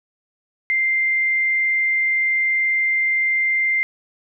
sine tone, 2093 Hz, C7, in tune, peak -16 dBFS, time 0.7-3.83 s, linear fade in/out 0 ms, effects none

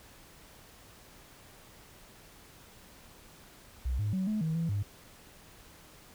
sine tone with pitch steps, 62.9 / 104.6 / 188.4 / 214.4 / 159.6 / 165.7 / 101.3 Hz, B1 / G#2 / F#3 / A3 / D#3 / E3 / G#2, +32 / +13 / +32 / -45 / +44 / +9 / -43 cents, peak -27 dBFS, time 3.85-4.83 s, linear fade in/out 10 ms, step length 140 ms, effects tanh soft clip ceiling -25 dBFS + pink hiss -55 dBFS RMS until 6.14 s

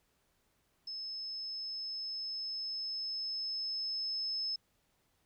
sine tone with level ramp, 5210 Hz, E8, 21 cents flat, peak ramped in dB -39 to -33 dBFS, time 0.87-4.56 s, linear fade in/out 5 ms, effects pink hiss -75 dBFS RMS until 5.25 s

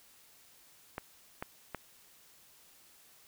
clicks, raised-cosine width 0.5 ms, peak -22 dBFS, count 3, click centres 0.981 / 1.425 / 1.747 s, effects white hiss -61 dBFS RMS until 3.27 s

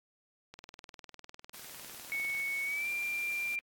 click train, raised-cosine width 0.2 ms, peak -30 dBFS, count 38, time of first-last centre 0.54-2.399 s, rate 19.9 Hz
white high-pass noise, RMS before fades -48 dBFS, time 1.53-3.56 s, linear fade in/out 10 ms, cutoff 110 Hz, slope 96 dB/octave
sine tone with pitch glide, 2217 to 2376 Hz, C#7 to D7, 0 to +20 cents, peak -32 dBFS, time 2.12-3.59 s, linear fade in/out 0 ms, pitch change +120 cents, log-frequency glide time 2.64-2.89 s
effects AAC 64 kbps

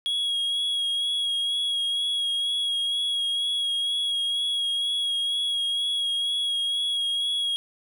triangle tone with vibrato, 3312 Hz, G#7, 5 cents flat, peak -22 dBFS, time 0.06-7.56 s, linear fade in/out 0 ms, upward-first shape sine, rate 2.1 Hz, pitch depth 22 cents each way, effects none

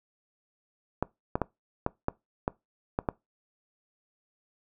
clicks, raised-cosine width 1 ms, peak -12 dBFS, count 8, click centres 1.026 / 1.355 / 1.417 / 1.864 / 2.084 / 2.479 / 2.989 / 3.088 s, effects noise-tail reverb RT60 0.2 s tail -22 dB re dry

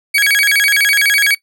35% pulse tone with vibrato, 1934 Hz, B6, 37 cents flat, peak -8 dBFS, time 0.14-1.35 s, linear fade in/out 10 ms, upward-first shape square, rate 12 Hz, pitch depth 270 cents each way, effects noise-tail reverb RT60 0.1 s tail -18 dB re dry

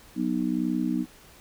sine chord, B major, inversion second, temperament just, 185.21 / 246.9 / 308.7 Hz, F#3 / B3 / D#4, +2 / 0 / -14 cents, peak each -30 / -27 / -28 dBFS, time 0.15-1.06 s, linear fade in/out 50 ms, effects pink hiss -52 dBFS RMS until 1.4 s

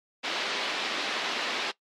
white band-pass noise, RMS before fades -31 dBFS, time 0.23-1.72 s, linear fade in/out 20 ms, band 240 to 4100 Hz, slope 24 dB/octave, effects noise-tail reverb RT60 0.1 s tail -19 dB re dry + MP3 64 kbps

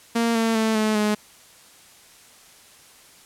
sawtooth tone with pitch steps, 231.8 / 226.4 / 221.1 / 215.9 / 210.8 Hz, A#3 / A3 / A3 / A3 / G#3, -10 / +50 / +9 / -33 / +26 cents, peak -15 dBFS, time 0.15-1.15 s, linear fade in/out 10 ms, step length 200 ms, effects white hiss -50 dBFS RMS until 3.25 s + low-pass 11000 Hz 12 dB/octave

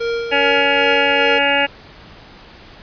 square tone with tremolo, 466.2 Hz, A#4, in tune, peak -18 dBFS, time 0-1.39 s, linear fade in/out 10 ms, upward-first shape sine, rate 2.5 Hz, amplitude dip 50%
harmonic tone, 281.6 Hz, C#4, 27 cents sharp, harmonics 1 / 2 / 3 / 5 / 6 / 7 / 8 / 9 / 10, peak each -26 / -20 / -20 / -25 / -20 / -25 / -23 / -22 / -20 dBFS, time 0.31-1.67 s, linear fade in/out 20 ms
effects pink hiss -41 dBFS RMS until 2.82 s + resampled to 11025 Hz

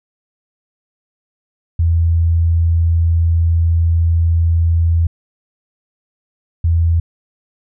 sine tone pair in turn, 83.4 / 83.4 Hz, E2 / E2, +21 / +21 cents, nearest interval unison, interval 0 cents, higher neither, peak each -10 dBFS, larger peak neither, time 1.79-5.07 / 6.64-7 s, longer first, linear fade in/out 5 ms, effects none

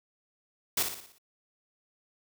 white noise with echo, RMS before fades -27 dBFS, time 0.77-0.83 s, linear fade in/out 5 ms, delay 59 ms, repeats 6, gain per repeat -6 dB, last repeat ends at 1.184 s, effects none

